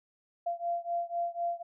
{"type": "beating tone pair", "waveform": "sine", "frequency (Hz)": [687, 691], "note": ["F5", "F5"], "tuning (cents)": [-29, -19], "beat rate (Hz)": 4, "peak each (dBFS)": [-33, -34], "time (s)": [0.46, 1.63], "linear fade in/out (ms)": 10, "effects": []}